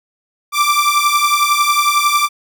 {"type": "beating tone pair", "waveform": "sawtooth", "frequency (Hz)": [1169, 1180], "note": ["D6", "D6"], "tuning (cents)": [-8, 8], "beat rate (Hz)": 11, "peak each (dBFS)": -11, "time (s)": [0.52, 2.29], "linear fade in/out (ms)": 50, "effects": []}